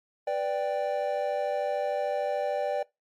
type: chord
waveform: triangle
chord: G major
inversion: first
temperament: equal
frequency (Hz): 493.9 / 587.3 / 784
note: B4 / D5 / G5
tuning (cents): 0 / 0 / 0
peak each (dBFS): -31 / -26 / -30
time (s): 0.27-2.83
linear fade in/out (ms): 5
effects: noise-tail reverb RT60 0.2 s tail -22 dB re dry + MP3 64 kbps